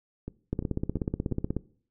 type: two click trains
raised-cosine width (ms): 3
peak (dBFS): -15 / -22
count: 18 / 4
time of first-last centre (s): 0.53-1.567 / 0.28-1.314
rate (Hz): 16.4 / 2.9
effects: noise-tail reverb RT60 0.5 s tail -20 dB re dry